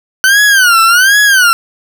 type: tone with vibrato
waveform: 40% pulse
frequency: 1499 Hz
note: F#6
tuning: 22 cents sharp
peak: -4 dBFS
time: 0.24-1.53 s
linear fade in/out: 0 ms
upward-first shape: sine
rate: 1.3 Hz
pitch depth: 200 cents each way
effects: none